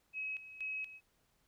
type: tone with tremolo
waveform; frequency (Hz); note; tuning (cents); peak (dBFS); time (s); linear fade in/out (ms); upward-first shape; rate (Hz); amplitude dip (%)
sine; 2556; D#7; +46; -37; 0.13-1.01; 50; square; 2.1; 75
effects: pink hiss -75 dBFS RMS until 1.47 s